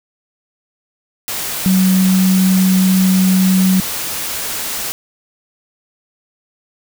sine tone in noise, 187.6 Hz, F#3, 24 cents sharp, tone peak -9 dBFS, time 1.66-3.8 s, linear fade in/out 0 ms, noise white, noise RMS -22 dBFS, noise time 1.28-4.92 s, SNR +10 dB, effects none

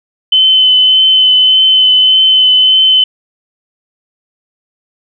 sine tone with vibrato, 3045 Hz, F#7, 49 cents sharp, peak -4 dBFS, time 0.32-3.04 s, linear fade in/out 5 ms, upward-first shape triangle, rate 1.7 Hz, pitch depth 14 cents each way, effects none

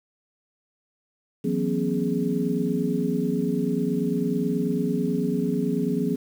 sine tone cluster, 162.2 / 182.7 / 241.2 / 270.3 / 417.9 Hz, E3 / F#3 / B3 / C#4 / G#4, -28 / -22 / -41 / -44 / +11 cents, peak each -31 / -27 / -27 / -28 / -29 dBFS, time 1.44-6.16 s, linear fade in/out 10 ms, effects 8-bit

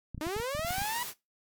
clicks, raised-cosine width 5 ms, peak -27 dBFS, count 11, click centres 0.147 / 0.179 / 0.268 / 0.365 / 0.4 / 0.55 / 0.594 / 0.648 / 0.707 / 0.783 / 0.818 s
sawtooth linear sweep, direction up, 293.7 to 987.8 Hz, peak -28 dBFS, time 0.21-1.03 s, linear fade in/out 0 ms
white noise, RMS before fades -39 dBFS, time 0.64-1.14 s, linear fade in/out 50 ms
effects noise-tail reverb RT60 0.2 s tail -18 dB re dry + MP3 96 kbps

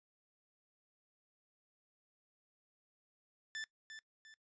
sawtooth tone with echo, 1760 Hz, A6, in tune, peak -37 dBFS, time 3.55-3.64 s, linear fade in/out 0 ms, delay 350 ms, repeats 2, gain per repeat -8 dB, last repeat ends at 4.34 s, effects noise-tail reverb RT60 0.1 s tail -20 dB re dry + resampled to 16000 Hz

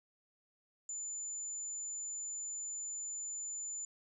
sine tone, 7040 Hz, A8, in tune, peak -39 dBFS, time 0.89-3.85 s, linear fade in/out 2 ms, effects none

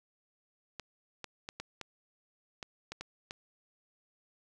clicks, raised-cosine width 0.2 ms, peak -23 dBFS, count 9, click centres 0.797 / 1.243 / 1.489 / 1.6 / 1.813 / 2.628 / 2.92 / 3.01 / 3.309 s, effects none

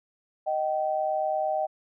sine tone pair together, 622.3 / 770.8 Hz, D#5 / G5, 0 / -29 cents, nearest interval major third, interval 371 cents, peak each -27 dBFS, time 0.46-1.67 s, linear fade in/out 20 ms, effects none

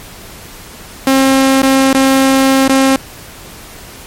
sawtooth tone with dropouts, 267.7 Hz, C4, 40 cents sharp, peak -3 dBFS, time 1.07-2.96 s, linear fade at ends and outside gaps 2 ms, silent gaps 1.619-1.631 / 1.93-1.946 / 2.679-2.694 s, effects pink hiss -33 dBFS RMS until 4.06 s + MP3 64 kbps

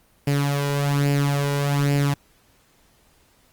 sawtooth tone with flanger, 142.2 Hz, C#3, 45 cents sharp, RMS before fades -21 dBFS, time 0.27-2.14 s, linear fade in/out 5 ms, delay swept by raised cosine 0.4 to 2.1 ms, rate 1.2 Hz, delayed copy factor +0.6, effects pink hiss -59 dBFS RMS until 3.52 s + Opus 32 kbps

